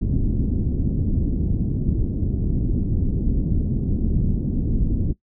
pink low-pass noise, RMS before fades -21 dBFS, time 0.01-5.13 s, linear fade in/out 10 ms, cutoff 290 Hz, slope 24 dB/octave, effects noise-tail reverb RT60 0.1 s tail -19 dB re dry

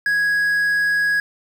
triangle tone with quantisation, 1661.2 Hz, G#6, in tune, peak -14 dBFS, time 0.06-1.2 s, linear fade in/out 2 ms, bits 7, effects none

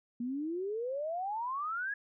sine exponential sweep, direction up, 233.1 to 1700 Hz, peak -33 dBFS, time 0.2-1.94 s, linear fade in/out 5 ms, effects none

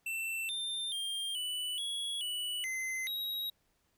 square tone with pitch steps, 2679 / 3595 / 3198 / 2974 / 3347 / 2954 / 2059 / 3822 Hz, E7 / A7 / G7 / F#7 / G#7 / F#7 / C7 / A#7, +27 / +36 / +34 / +8 / +13 / -3 / -28 / +43 cents, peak -35 dBFS, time 0.06-3.5 s, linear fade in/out 5 ms, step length 430 ms, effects pink hiss -75 dBFS RMS until 3.97 s

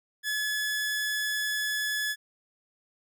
sawtooth tone, 1709 Hz, G#6, 49 cents sharp, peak -24 dBFS, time 0.23-2.16 s, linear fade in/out 50 ms, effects none

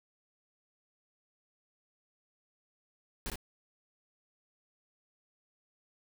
pink noise with echo, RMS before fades -37 dBFS, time 3.26-3.3 s, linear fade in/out 0 ms, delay 57 ms, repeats 1, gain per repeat -3 dB, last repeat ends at 3.357 s, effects none

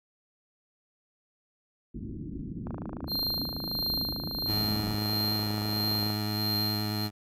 white low-pass noise, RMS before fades -38 dBFS, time 1.94-4.96 s, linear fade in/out 10 ms, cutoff 320 Hz, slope 48 dB/octave
click train, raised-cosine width 1 ms, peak -25 dBFS, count 93, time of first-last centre 2.67-6.103 s, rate 26.8 Hz
square tone with tremolo, 4186 Hz, C8, in tune, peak -28 dBFS, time 3.07-7.09 s, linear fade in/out 50 ms, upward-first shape sine, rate 1.5 Hz, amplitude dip 65%
20% pulse tone with vibrato, 105.3 Hz, G#2, 24 cents sharp, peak -25 dBFS, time 4.46-7.11 s, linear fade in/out 50 ms, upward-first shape square, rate 9.4 Hz, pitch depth 12 cents each way
effects none

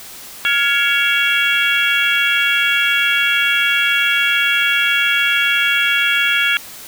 sine tone cluster, 1406 / 1679 / 2248 / 2743 / 3305 Hz, F6 / G#6 / C#7 / F7 / G#7, +11 / +18 / +24 / -32 / -9 cents, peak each -19 dBFS, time 0.45-6.57 s, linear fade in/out 0 ms, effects tanh soft clip ceiling -1 dBFS + white hiss -35 dBFS RMS until 6.87 s

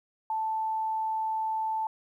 sine tone, 880 Hz, A5, in tune, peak -27 dBFS, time 0.3-1.87 s, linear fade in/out 2 ms, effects 11-bit

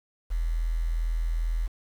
sine tone with quantisation, 41.2 Hz, E1, in tune, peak -24 dBFS, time 0.3-1.68 s, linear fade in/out 20 ms, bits 8, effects none

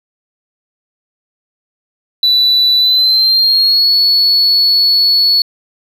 triangle tone with pitch glide, 3969 to 4404 Hz, B7 to C#8, +8 to -12 cents, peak -5 dBFS, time 2.23-5.42 s, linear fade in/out 2 ms, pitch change +180 cents, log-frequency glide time 2.78-3.94 s, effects tanh soft clip ceiling -3 dBFS

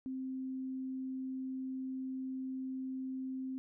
sine tone, 261.6 Hz, C4, in tune, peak -37 dBFS, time 0.06-3.58 s, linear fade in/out 0 ms, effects none

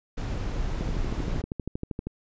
brown noise, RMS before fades -29 dBFS, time 0.17-1.42 s, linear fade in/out 10 ms
click train, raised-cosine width 3 ms, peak -18 dBFS, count 17, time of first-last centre 0.81-2.07 s, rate 12.7 Hz
effects resampled to 16000 Hz

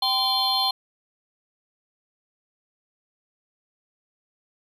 triangle tone cluster, 777 / 1028 / 3124 / 3459 / 4198 Hz, G5 / C6 / G7 / A7 / C8, -16 / -31 / -7 / -30 / +5 cents, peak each -25 / -27 / -28 / -28 / -22 dBFS, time 0.02-0.71 s, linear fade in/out 5 ms, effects resampled to 32000 Hz

